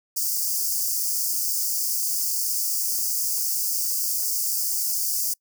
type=high-pass noise; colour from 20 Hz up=white; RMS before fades=-25 dBFS; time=0.16-5.34 s; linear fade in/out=10 ms; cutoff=4700 Hz; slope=96 dB/octave; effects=noise-tail reverb RT60 0.1 s tail -25 dB re dry